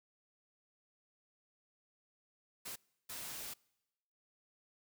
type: noise bursts at uneven times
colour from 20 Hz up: white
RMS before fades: -45 dBFS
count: 2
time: 2.65-2.76 / 3.09-3.54 s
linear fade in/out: 10 ms
effects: noise-tail reverb RT60 1.0 s tail -26 dB re dry

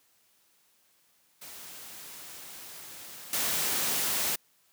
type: noise with level steps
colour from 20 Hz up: white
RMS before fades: -45 / -29 dBFS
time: 1.41-4.36 s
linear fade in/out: 10 ms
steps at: 3.33 s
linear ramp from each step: 2 ms
effects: white hiss -67 dBFS RMS until 4.72 s + high-pass 100 Hz 12 dB/octave

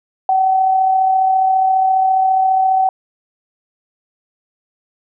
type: tone with amplitude modulation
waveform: sine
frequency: 760 Hz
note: F#5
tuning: 46 cents sharp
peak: -9 dBFS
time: 0.29-2.89 s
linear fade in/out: 2 ms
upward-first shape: sine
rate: 34.7 Hz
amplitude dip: 35%
effects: none

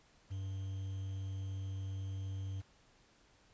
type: tone with quantisation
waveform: triangle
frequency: 96.4 Hz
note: G2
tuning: 28 cents flat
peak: -36 dBFS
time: 0.3-2.62 s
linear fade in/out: 20 ms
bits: 10
effects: pink hiss -67 dBFS RMS until 3.53 s + resampled to 16000 Hz

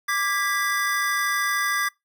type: chord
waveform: square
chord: G# diminished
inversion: second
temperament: equal with one note detuned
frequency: 1174.7 / 1636.5 / 1975.5 Hz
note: D6 / G#6 / B6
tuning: 0 / -26 / 0 cents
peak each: -27 dBFS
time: 0.08-1.89 s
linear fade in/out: 10 ms
effects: noise-tail reverb RT60 0.2 s tail -25 dB re dry

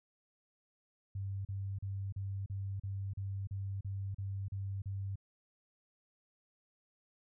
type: tone bursts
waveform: sine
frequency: 98 Hz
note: G2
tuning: in tune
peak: -36 dBFS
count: 12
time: 1.15-5.157 s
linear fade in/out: 5 ms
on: 300 ms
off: 37 ms
effects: none

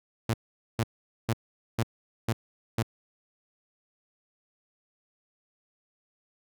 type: tone bursts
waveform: sawtooth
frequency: 114.1 Hz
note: A#2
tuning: 37 cents flat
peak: -20 dBFS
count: 6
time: 0.29-2.828 s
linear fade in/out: 5 ms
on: 48 ms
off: 450 ms
effects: none

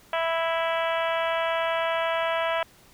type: harmonic tone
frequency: 329.6 Hz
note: E4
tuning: in tune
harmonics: 2 / 3 / 4 / 5 / 6 / 7 / 8 / 9 / 10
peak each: -26 / -30 / -32 / -34 / -36 / -37 / -38 / -39 / -40 dBFS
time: 0.13-2.63 s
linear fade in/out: 2 ms
effects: pink hiss -55 dBFS RMS until 2.93 s

